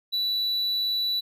triangle tone, 3951 Hz, B7, in tune, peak -22 dBFS, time 0.12-1.21 s, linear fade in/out 20 ms, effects none

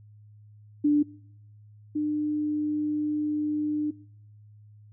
sine tone pair in turn, 294.2 / 300.2 Hz, D4 / D4, +3 / +38 cents, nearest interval unison, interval 35 cents, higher second, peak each -18 / -24 dBFS, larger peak first, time 0.84-1.03 / 1.95-3.91 s, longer second, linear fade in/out 10 ms, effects noise-tail reverb RT60 0.7 s tail -23 dB re dry + added 105 Hz sine -49 dBFS peak until 4.92 s

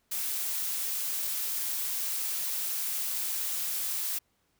blue noise, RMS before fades -32 dBFS, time 0.11-4.19 s, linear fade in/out 10 ms, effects pink hiss -73 dBFS RMS until 4.59 s

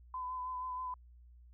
sine tone with vibrato, 1011 Hz, B5, 40 cents sharp, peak -37 dBFS, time 0.14-0.94 s, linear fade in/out 2 ms, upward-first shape sine, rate 6.3 Hz, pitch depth 21 cents each way, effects added 60 Hz sine -55 dBFS peak until 1.53 s

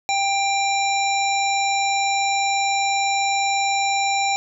harmonic tone, 791 Hz, G5, 15 cents sharp, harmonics 1 / 3 / 5 / 7 / 9, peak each -20 / -24 / -28 / -33 / -29 dBFS, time 0.09-4.36 s, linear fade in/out 0 ms, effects none

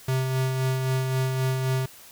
square tone with tremolo, 130.81 Hz, C3, in tune, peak -22 dBFS, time 0.08-1.86 s, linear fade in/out 5 ms, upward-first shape sine, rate 3.8 Hz, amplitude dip 35%, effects white hiss -48 dBFS RMS until 2.11 s

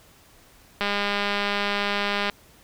click train, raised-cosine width 0.3 ms, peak -9 dBFS, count 303, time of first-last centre 0.81-2.298 s, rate 203 Hz, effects pink hiss -54 dBFS RMS until 2.63 s

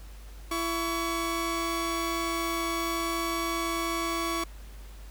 sawtooth tone pair together, 334.5 / 1125.1 Hz, E4 / C#6, +25 / +25 cents, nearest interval octave + major sixth, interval 2100 cents, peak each -27 dBFS, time 0.51-4.44 s, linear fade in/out 5 ms, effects added 50 Hz sine -42 dBFS peak until 5.1 s + pink hiss -54 dBFS RMS until 5.1 s

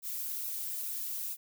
violet noise with flanger, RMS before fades -37 dBFS, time 0.02-1.37 s, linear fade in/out 50 ms, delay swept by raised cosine 0.77 to 4.67 ms, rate 2.3 Hz, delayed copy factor +0.6, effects none

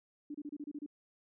sine tone bursts, 293.7 Hz, D4, in tune, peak -39 dBFS, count 8, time 0.3-0.863 s, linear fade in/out 5 ms, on 45 ms, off 29 ms, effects none

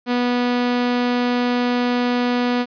sawtooth tone, 244.8 Hz, B3, 15 cents flat, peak -13 dBFS, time 0.06-2.66 s, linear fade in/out 50 ms, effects resampled to 11025 Hz + 9-bit

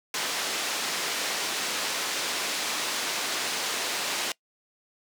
white band-pass noise, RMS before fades -30 dBFS, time 0.14-4.32 s, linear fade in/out 2 ms, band 270 to 5700 Hz, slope 12 dB/octave, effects noise-tail reverb RT60 0.1 s tail -23 dB re dry

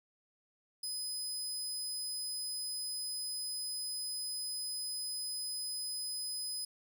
25% pulse tone, 5020 Hz, D#8, 15 cents sharp, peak -32 dBFS, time 0.83-6.65 s, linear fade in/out 5 ms, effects none

